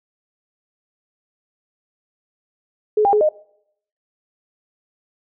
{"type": "tone with pitch steps", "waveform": "sine", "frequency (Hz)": [424.8, 802, 421.5, 614], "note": ["G#4", "G5", "G#4", "D#5"], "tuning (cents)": [39, 39, 26, -23], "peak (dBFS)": -12, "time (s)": [2.97, 3.29], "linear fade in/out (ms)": 5, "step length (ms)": 80, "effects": ["noise-tail reverb RT60 0.7 s tail -23 dB re dry"]}